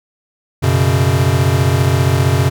square chord, F# suspended fourth, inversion none, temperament equal, 92.5 / 123.47 / 138.59 Hz, F#2 / B2 / C#3, 0 / 0 / 0 cents, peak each -16 dBFS, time 0.62-2.5 s, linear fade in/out 20 ms, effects none

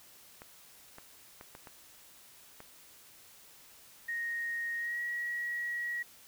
clicks, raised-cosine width 0.5 ms, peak -32 dBFS, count 6, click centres 0.419 / 0.984 / 1.411 / 1.551 / 1.672 / 2.604 s
sine tone with pitch glide, 1866 to 1911.8 Hz, A#6 to A#6, +1 to +43 cents, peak -33 dBFS, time 4.08-6.03 s, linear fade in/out 10 ms, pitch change +42 cents, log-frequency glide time 4.78-5 s
effects white hiss -57 dBFS RMS until 6.27 s

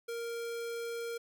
square tone, 466.2 Hz, A#4, in tune, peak -37 dBFS, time 0.08-1.18 s, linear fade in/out 10 ms, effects none

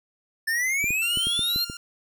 square exponential sweep, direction up, 1760 to 4295 Hz, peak -23 dBFS, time 0.47-1.65 s, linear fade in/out 10 ms
clicks, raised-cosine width 3 ms, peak -21 dBFS, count 7, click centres 0.842 / 0.906 / 1.173 / 1.27 / 1.393 / 1.561 / 1.699 s
10% pulse tone, 1396.9 Hz, F6, in tune, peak -28 dBFS, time 1.02-1.77 s, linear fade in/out 2 ms
effects none

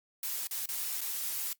blue noise with dropouts, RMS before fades -35 dBFS, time 0.23-1.53 s, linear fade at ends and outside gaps 2 ms, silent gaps 0.471-0.51 / 0.658-0.688 / 1.008-1.014 s, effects noise-tail reverb RT60 0.1 s tail -19 dB re dry + Opus 48 kbps

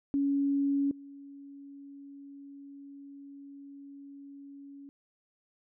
sine tone with level steps, 279.9 Hz, C#4, 17 cents sharp, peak -25 / -45 dBFS, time 0.14-4.89 s, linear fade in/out 0 ms, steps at 0.91 s, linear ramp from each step 2 ms, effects none

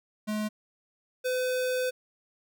square tone pair in turn, 212.9 / 506.7 Hz, G#3 / B4, +43 / +44 cents, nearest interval octave + minor third, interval 1501 cents, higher second, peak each -29 / -27 dBFS, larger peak second, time 0.27-0.49 / 1.24-1.91 s, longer second, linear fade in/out 20 ms, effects none

